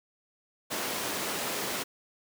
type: high-pass noise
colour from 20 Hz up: pink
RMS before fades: -33 dBFS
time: 0.7-1.84 s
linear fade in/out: 20 ms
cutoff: 270 Hz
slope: 12 dB/octave
effects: none